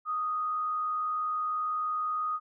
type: tone with frequency modulation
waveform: sine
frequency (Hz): 1243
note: D#6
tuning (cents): -2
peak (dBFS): -28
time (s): 0.05-2.4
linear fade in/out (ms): 50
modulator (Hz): 81.8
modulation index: 0.24
effects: none